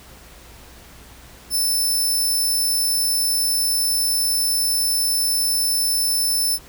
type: tone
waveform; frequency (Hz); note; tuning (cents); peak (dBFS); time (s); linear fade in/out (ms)
15% pulse; 5290; E8; +5; -12; 1.5-6.59; 50
effects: added 60 Hz sine -47 dBFS peak until 6.68 s + pink hiss -45 dBFS RMS until 6.68 s